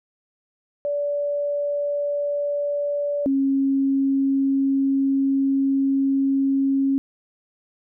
sine tone pair in turn, 578 / 272.3 Hz, D5 / C#4, -28 / -31 cents, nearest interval octave + minor second, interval 1303 cents, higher first, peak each -21 / -17 dBFS, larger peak second, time 0.85-3.26 / 3.26-6.98 s, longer second, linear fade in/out 0 ms, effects none

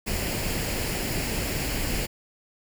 pink noise with comb filter, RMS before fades -28 dBFS, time 0.06-2.07 s, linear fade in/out 20 ms, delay 0.41 ms, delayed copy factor +0.5, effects none

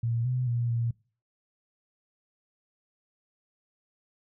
sine tone with pitch steps, 116.6 / 126.3 / 119.1 / 117.1 Hz, A#2 / B2 / A#2 / A#2, +1 / +39 / +38 / +8 cents, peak -25 dBFS, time 0.03-0.91 s, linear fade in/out 5 ms, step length 220 ms, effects noise-tail reverb RT60 0.4 s tail -24 dB re dry

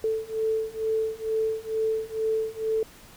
sine beating tone pair, 440 / 442.2 Hz, A4 / A4, 0 / +9 cents, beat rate 2.2 Hz, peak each -28 / -27 dBFS, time 0.04-2.83 s, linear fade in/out 2 ms, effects pink hiss -50 dBFS RMS until 3.16 s

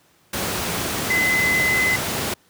sine tone in noise, 2033 Hz, B6, 50 cents sharp, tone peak -17 dBFS, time 1.1-1.96 s, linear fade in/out 5 ms, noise pink, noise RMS -24 dBFS, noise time 0.33-2.34 s, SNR +4 dB, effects pink hiss -58 dBFS RMS until 2.49 s + high-pass 100 Hz 12 dB/octave

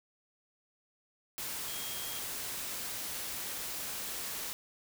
sine tone in noise, 3249 Hz, G#7, 39 cents flat, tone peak -46 dBFS, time 1.68-2.19 s, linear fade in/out 0 ms, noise white, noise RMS -39 dBFS, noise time 1.38-4.53 s, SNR -10 dB, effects none

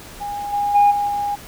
sine tone with level steps, 817 Hz, G#5, 29 cents flat, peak -24 / -17 / -8 / -17 / -19 dBFS, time 0.2-1.36 s, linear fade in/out 20 ms, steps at 0.52 / 0.74 / 0.9 / 1.07 s, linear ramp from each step 20 ms, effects tanh soft clip ceiling -7 dBFS + pink hiss -39 dBFS RMS until 1.47 s

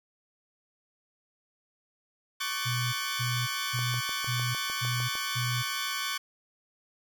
15% pulse chord, D major seventh, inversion third, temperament equal with one note detuned, 1108.7 / 1174.7 / 1517.2 / 1760 Hz, C#6 / D6 / F#6 / A6, 0 / 0 / +43 / 0 cents, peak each -28 / -32 / -28 / -33 dBFS, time 2.4-6.18 s, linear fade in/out 10 ms
sine tone bursts, 122.2 Hz, B2, 18 cents flat, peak -29 dBFS, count 6, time 2.65-5.63 s, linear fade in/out 20 ms, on 280 ms, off 260 ms
click train, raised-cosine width 1 ms, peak -29 dBFS, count 10, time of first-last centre 3.79-5.154 s, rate 6.6 Hz
effects none

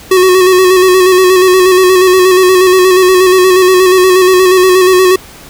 square tone with vibrato, 370 Hz, F#4, in tune, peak -4 dBFS, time 0.11-5.16 s, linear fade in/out 5 ms, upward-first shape square, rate 8.4 Hz, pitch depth 31 cents each way, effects pink hiss -33 dBFS RMS until 5.49 s

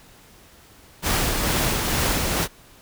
pink noise with tremolo, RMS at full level -21 dBFS, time 1.02-2.48 s, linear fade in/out 50 ms, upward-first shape sine, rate 2.2 Hz, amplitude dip 30%, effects pink hiss -50 dBFS RMS until 2.81 s

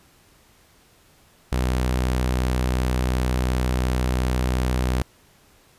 sawtooth tone, 62.8 Hz, B1, 30 cents sharp, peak -16 dBFS, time 1.52-5.02 s, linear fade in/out 0 ms, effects pink hiss -56 dBFS RMS until 5.78 s + resampled to 32000 Hz

